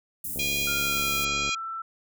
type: band-stop noise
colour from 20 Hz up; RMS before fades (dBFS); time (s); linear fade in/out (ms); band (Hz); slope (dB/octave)
white; -33; 0.24-1.25; 5; 290 to 8700; 24
type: click train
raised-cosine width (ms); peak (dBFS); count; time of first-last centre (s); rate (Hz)
2; -25; 81; 0.36-1.492; 70.7
type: harmonic tone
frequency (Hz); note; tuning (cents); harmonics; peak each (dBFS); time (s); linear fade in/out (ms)
815; G#5; -33; 3 / 4 / 5 / 6 / 7 / 8 / 9; -28 / -33 / -35 / -40 / -39 / -40 / -39; 0.39-1.55; 5
type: tone with pitch glide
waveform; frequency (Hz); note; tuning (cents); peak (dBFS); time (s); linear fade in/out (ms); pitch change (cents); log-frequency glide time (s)
sine; 1398 to 1333.3; F6 to E6; +1 to +19; -31; 0.67-1.82; 5; -82; 0.8-1.14
effects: none